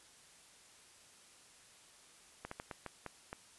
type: slowing click train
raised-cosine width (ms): 0.5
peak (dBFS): -27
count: 7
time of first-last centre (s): 2.45-3.329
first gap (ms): 64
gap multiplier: 1.33
effects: white hiss -61 dBFS RMS until 3.58 s + resampled to 24000 Hz